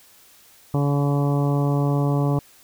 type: harmonic tone with a mistuned harmonic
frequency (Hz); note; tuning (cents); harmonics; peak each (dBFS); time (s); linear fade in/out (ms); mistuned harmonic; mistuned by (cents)
142.5; C#3; +48; 1 / 2 / 3 / 4 / 5 / 6 / 7 / 8; -19 / -25 / -29 / -31 / -33 / -35 / -36 / -37; 0.74-2.39; 2; 7; +17
effects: white hiss -52 dBFS RMS until 2.63 s